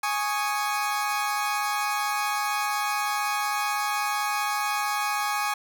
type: chord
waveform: 30% pulse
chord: Ab suspended fourth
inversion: none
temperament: equal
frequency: 830.6 / 1108.7 / 1244.5 Hz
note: Ab5 / Db6 / Eb6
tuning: 0 / 0 / 0 cents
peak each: -25 / -28 / -28 dBFS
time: 0.03-5.54 s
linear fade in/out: 5 ms
effects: none